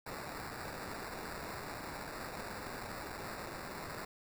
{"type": "noise with sample-and-hold", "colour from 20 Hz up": "blue", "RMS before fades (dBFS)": -44, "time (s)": [0.06, 4.05], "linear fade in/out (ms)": 5, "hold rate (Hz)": 3150, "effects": []}